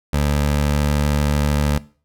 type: tone with pitch glide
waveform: 20% pulse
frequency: 72.6 to 73.1 Hz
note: D2 to D2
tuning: -19 to -7 cents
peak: -11 dBFS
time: 0.13-1.78 s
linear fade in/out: 5 ms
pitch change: +12 cents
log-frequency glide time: 0.33-0.86 s
effects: noise-tail reverb RT60 0.4 s tail -19 dB re dry